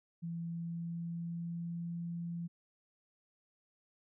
sine tone with pitch glide, 168.1 to 170.35 Hz, E3 to F3, +34 to -43 cents, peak -37 dBFS, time 0.22-2.48 s, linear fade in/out 20 ms, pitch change +23 cents, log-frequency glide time 0.43-1.97 s, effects none

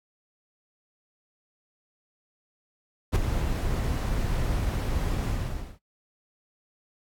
brown noise with ADSR envelope, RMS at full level -17 dBFS, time 3.12-5.79 s, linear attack 38 ms, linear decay 6 ms, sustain -10 dB, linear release 510 ms, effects noise-tail reverb RT60 0.1 s tail -19 dB re dry + AAC 64 kbps

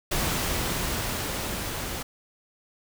pink noise with level ramp, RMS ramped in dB -26 to -33 dBFS, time 0.11-2.03 s, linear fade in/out 10 ms, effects none

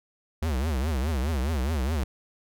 square tone with vibrato, 71.7 Hz, D2, 41 cents flat, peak -25 dBFS, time 0.42-2.04 s, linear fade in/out 5 ms, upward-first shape triangle, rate 4.8 Hz, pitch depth 290 cents each way, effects none

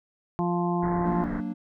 harmonic tone, 174.61 Hz, F3, in tune, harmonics 1 / 2 / 4 / 5 / 6, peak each -26 / -29 / -32 / -33 / -34 dBFS, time 0.39-1.24 s, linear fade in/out 0 ms
pink low-pass noise, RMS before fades -36 dBFS, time 0.82-1.41 s, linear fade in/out 10 ms, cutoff 2000 Hz, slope 96 dB/octave
triangle chord, Gb augmented, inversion none, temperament equal, 185 / 233.1 / 293.7 Hz, Gb3 / Bb3 / D4, 0 / 0 / 0 cents, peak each -32 / -30 / -32 dBFS, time 1.04-1.54 s, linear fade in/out 20 ms
effects none

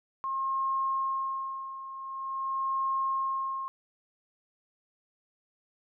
sine tone with tremolo, 1072 Hz, C6, 42 cents sharp, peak -26 dBFS, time 0.24-3.68 s, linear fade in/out 0 ms, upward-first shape sine, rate 0.46 Hz, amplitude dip 75%, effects none

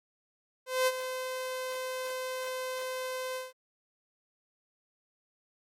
sawtooth tone with ADSR envelope, 514 Hz, C5, 31 cents flat, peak -19 dBFS, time 0.66-3.53 s, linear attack 210 ms, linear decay 41 ms, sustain -11 dB, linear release 170 ms, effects AAC 48 kbps

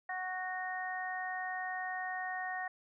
harmonic tone, 370 Hz, F#4, in tune, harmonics 2 / 3 / 4 / 5, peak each -39 / -47 / -48 / -39 dBFS, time 0.09-2.68 s, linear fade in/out 5 ms, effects none

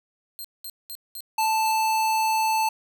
5% pulse tone bursts, 4186 Hz, C8, in tune, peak -27 dBFS, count 6, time 0.39-1.714 s, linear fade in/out 0 ms, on 54 ms, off 200 ms
square tone, 880 Hz, A5, in tune, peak -21 dBFS, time 1.38-2.69 s, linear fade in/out 5 ms
effects none

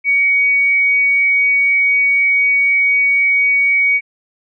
sine tone, 2249 Hz, C#7, 24 cents sharp, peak -10 dBFS, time 0.04-4.01 s, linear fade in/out 50 ms, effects none

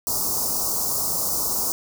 white band-stop noise, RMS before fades -24 dBFS, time 0.07-1.72 s, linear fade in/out 0 ms, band 1200 to 4800 Hz, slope 48 dB/octave, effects none

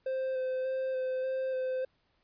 triangle tone with vibrato, 520 Hz, C5, 11 cents flat, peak -28 dBFS, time 0.06-1.85 s, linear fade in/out 5 ms, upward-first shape square, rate 1.7 Hz, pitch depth 13 cents each way, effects pink hiss -73 dBFS RMS until 2.23 s + resampled to 11025 Hz

